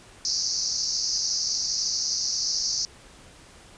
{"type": "band-pass noise", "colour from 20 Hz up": "white", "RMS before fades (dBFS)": -27, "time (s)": [0.25, 2.85], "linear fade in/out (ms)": 0, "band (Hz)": [4500, 6200], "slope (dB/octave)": 96, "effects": ["pink hiss -50 dBFS RMS until 3.77 s", "resampled to 22050 Hz"]}